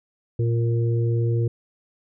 harmonic tone, 116.5 Hz, A#2, 1 cent flat, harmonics 1 / 3 / 4, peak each -19 / -29 / -31 dBFS, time 0.39-1.48 s, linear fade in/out 5 ms, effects none

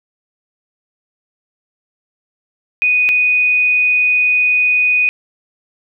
sine tone pair in turn, 2484 / 2484 Hz, D#7 / D#7, -3 / -3 cents, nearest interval unison, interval 0 cents, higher neither, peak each -10 dBFS, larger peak neither, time 2.82-3.09 / 3.09-5.09 s, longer second, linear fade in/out 0 ms, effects none

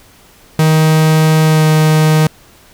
45% pulse tone with pitch glide, 157.2 to 155.66 Hz, D#3 to D#3, +18 to +1 cents, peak -7 dBFS, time 0.59-2.27 s, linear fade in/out 2 ms, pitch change -17 cents, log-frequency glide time 1.44-1.65 s, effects pink hiss -44 dBFS RMS until 2.73 s

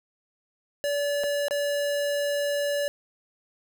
square tone with dropouts, 575 Hz, D5, 37 cents flat, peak -25 dBFS, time 0.84-2.88 s, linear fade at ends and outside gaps 0 ms, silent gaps 1.236-1.24 / 1.483-1.509 s, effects none

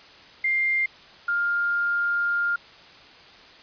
sine tone pair in turn, 2100 / 1404.5 Hz, C7 / F6, +6 / +9 cents, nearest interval perfect fifth, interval 697 cents, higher first, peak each -20 / -21 dBFS, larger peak first, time 0.44-0.86 / 1.28-2.56 s, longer second, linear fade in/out 5 ms, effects white hiss -48 dBFS RMS until 3.62 s + resampled to 11025 Hz

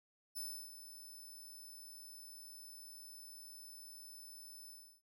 5% pulse tone with ADSR envelope, 5274 Hz, E8, in tune, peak -35 dBFS, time 0.35-5.02 s, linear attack 21 ms, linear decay 320 ms, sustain -11 dB, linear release 320 ms, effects none

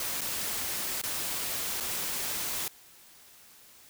white noise with dropouts, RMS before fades -33 dBFS, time 0-2.68 s, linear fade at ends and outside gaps 2 ms, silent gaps 0.209-0.215 / 1.016-1.036 / 1.802-1.806 s, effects white hiss -55 dBFS RMS until 3.89 s

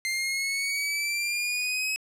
sawtooth exponential sweep, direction up, 2093 to 2562 Hz, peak -23 dBFS, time 0.05-1.96 s, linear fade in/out 0 ms, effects low-pass 12000 Hz 12 dB/octave

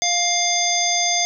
harmonic tone, 702 Hz, F5, 9 cents sharp, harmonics 1 / 3 / 5 / 7 / 9, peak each -23 / -25 / -25 / -24 / -21 dBFS, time 0.02-1.25 s, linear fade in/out 0 ms, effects none

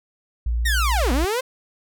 sine tone, 58.27 Hz, A#1, in tune, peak -19 dBFS, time 0.46-1.25 s, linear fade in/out 5 ms
sawtooth linear two-way sweep, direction down then up, 1918 to 233.1 to 531 Hz, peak -17 dBFS, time 0.65-1.41 s, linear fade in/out 10 ms, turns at 1.12 s
effects none

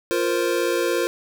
square chord, F suspended fourth, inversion none, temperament equal, 349.2 / 466.2 / 523.3 Hz, F4 / Bb4 / C5, 0 / 0 / 0 cents, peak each -24 / -25 / -26 dBFS, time 0.11-1.07 s, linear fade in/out 0 ms, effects none

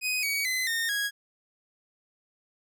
sawtooth tone with pitch steps, 2504 / 2257 / 2034 / 1833 / 1652 Hz, D#7 / C#7 / C7 / A#6 / G#6, +10 / +31 / -50 / -30 / -10 cents, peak -23 dBFS, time 0.01-1.11 s, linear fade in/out 50 ms, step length 220 ms, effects none

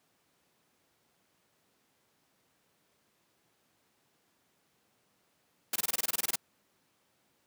white noise bursts, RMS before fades -30 dBFS, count 13, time 5.73-6.358 s, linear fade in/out 5 ms, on 28 ms, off 22 ms, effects pink hiss -72 dBFS RMS until 7.46 s + high-pass 150 Hz 12 dB/octave

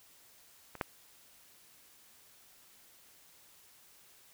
clicks, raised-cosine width 0.5 ms, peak -30 / -16 dBFS, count 2, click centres 0.753 / 0.812 s, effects white hiss -61 dBFS RMS until 4.33 s

